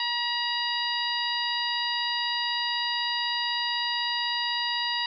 harmonic tone, 956 Hz, A#5, 43 cents sharp, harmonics 1 / 2 / 3 / 4 / 5, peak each -32 / -32 / -32 / -32 / -32 dBFS, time 0-5.06 s, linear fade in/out 2 ms, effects none

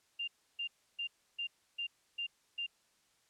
sine tone bursts, 2794 Hz, F7, in tune, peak -35 dBFS, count 7, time 0.19-2.666 s, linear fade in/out 10 ms, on 88 ms, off 310 ms, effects white hiss -72 dBFS RMS until 3.29 s + low-pass 9000 Hz 12 dB/octave

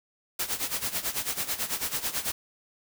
white noise with tremolo, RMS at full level -28 dBFS, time 0.39-2.32 s, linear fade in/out 5 ms, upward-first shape sine, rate 9.1 Hz, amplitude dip 80%, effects none

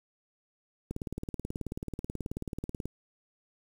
click train, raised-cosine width 3 ms, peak -22 dBFS, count 37, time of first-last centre 0.91-2.856 s, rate 18.5 Hz, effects 8-bit

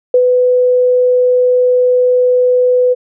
sine tone with ADSR envelope, 499.1 Hz, B4, 18 cents sharp, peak -4 dBFS, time 0.14-2.95 s, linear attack 3 ms, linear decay 69 ms, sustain -3 dB, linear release 28 ms, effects none

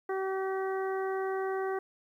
harmonic tone, 382.8 Hz, G4, 41 cents flat, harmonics 1 / 2 / 3 / 4 / 5, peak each -31 / -37 / -41 / -43 / -45 dBFS, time 0.09-1.79 s, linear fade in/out 5 ms, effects 11-bit

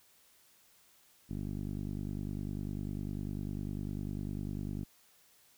10% pulse tone with low-pass filter, 50 Hz, G1, 35 cents sharp, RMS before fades -38 dBFS, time 1.29-4.85 s, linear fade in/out 20 ms, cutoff 260 Hz, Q 1.2, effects white hiss -65 dBFS RMS until 5.57 s

